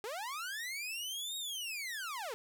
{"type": "linear two-way sweep", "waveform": "sawtooth", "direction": "up then down", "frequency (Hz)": [392, 3786, 407.9], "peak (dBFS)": -35, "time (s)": [0.04, 2.34], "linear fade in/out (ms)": 0, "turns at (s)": 1.37, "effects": []}